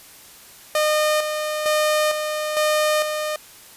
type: tone with tremolo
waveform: sawtooth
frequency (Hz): 610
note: D#5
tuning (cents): -34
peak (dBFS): -13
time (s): 0.75-3.36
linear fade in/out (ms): 2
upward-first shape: square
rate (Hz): 1.1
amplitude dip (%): 50
effects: white hiss -45 dBFS RMS until 3.76 s + resampled to 32000 Hz